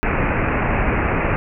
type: low-pass noise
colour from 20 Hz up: pink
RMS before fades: -19 dBFS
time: 0.03-1.36 s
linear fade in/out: 0 ms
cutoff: 2600 Hz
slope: 96 dB/octave
effects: none